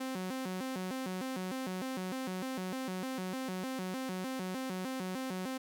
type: tone with vibrato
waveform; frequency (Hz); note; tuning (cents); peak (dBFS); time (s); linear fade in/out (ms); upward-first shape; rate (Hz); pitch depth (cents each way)
sawtooth; 220; A3; 0; -32; 0-5.58; 10; square; 3.3; 300
effects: none